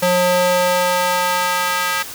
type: tone with high-pass filter sweep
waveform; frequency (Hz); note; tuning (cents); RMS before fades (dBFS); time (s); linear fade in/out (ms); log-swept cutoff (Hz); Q
square; 179.7; F3; +50; -17; 0.02-2.03; 10; 390 to 1400; 1.5
effects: white hiss -32 dBFS RMS until 2.14 s